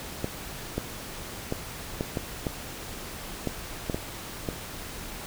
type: clicks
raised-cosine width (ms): 2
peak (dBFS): -14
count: 10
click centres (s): 0.244 / 0.78 / 1.524 / 2.009 / 2.172 / 2.468 / 3.473 / 3.898 / 3.945 / 4.488
effects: pink hiss -39 dBFS RMS until 5.26 s